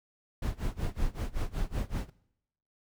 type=noise with tremolo; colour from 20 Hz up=brown; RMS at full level=-29 dBFS; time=0.42-2.1 s; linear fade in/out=5 ms; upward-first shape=sine; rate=5.3 Hz; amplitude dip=95%; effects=noise-tail reverb RT60 0.8 s tail -23 dB re dry